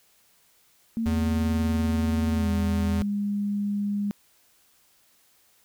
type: tone with pitch glide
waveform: sine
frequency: 227.3 to 203.7 Hz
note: A#3 to G#3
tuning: -43 to -33 cents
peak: -24 dBFS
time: 0.97-4.11 s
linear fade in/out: 0 ms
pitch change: -190 cents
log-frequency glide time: 2.33-2.51 s
type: tone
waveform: square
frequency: 82.7 Hz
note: E2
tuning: 6 cents sharp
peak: -26 dBFS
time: 1.06-3.02 s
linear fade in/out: 0 ms
effects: white hiss -62 dBFS RMS until 5.64 s